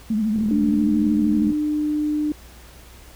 sine tone with vibrato, 216 Hz, A3, 32 cents flat, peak -18 dBFS, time 0.1-1.51 s, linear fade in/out 5 ms, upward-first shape triangle, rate 13 Hz, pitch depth 99 cents each way
click train, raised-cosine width 3 ms, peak -23 dBFS, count 47, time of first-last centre 0.36-1.522 s, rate 39.6 Hz
sine tone with pitch glide, 293.7 to 300.4 Hz, D4 to D4, 0 to +39 cents, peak -19 dBFS, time 0.51-2.32 s, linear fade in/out 2 ms, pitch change +39 cents, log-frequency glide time 0.74-0.93 s
effects added 60 Hz sine -45 dBFS peak until 3.15 s + pink hiss -47 dBFS RMS until 3.15 s

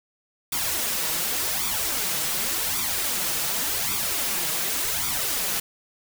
white noise with flanger, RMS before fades -26 dBFS, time 0.52-5.6 s, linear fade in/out 5 ms, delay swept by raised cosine 0.85 to 6.25 ms, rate 0.88 Hz, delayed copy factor +0.7, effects none

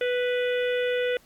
harmonic tone, 493.9 Hz, B4, in tune, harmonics 1 / 3 / 4 / 5 / 6 / 7, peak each -23 / -33 / -35 / -37 / -39 / -40 dBFS, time 0.01-1.17 s, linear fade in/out 2 ms, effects pink hiss -57 dBFS RMS until 1.25 s + MP3 96 kbps

